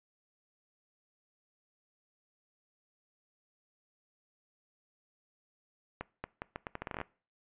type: accelerating click train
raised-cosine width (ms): 0.5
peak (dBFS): -22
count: 14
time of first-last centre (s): 6.01-7.014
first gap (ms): 230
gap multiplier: 0.78
effects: noise-tail reverb RT60 0.4 s tail -22 dB re dry + resampled to 8000 Hz